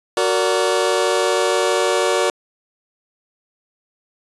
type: chord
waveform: sawtooth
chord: Gb augmented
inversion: none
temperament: just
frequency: 370 / 462.5 / 578.1 Hz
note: Gb4 / Bb4 / D5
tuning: 0 / -14 / -27 cents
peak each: -16 dBFS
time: 0.17-2.3 s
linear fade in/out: 2 ms
effects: resampled to 24000 Hz